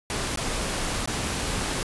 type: noise with dropouts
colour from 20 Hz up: pink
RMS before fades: -28 dBFS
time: 0.1-1.83 s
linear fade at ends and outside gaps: 1 ms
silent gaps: 0.36-0.373 / 1.059-1.075 s
effects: resampled to 24000 Hz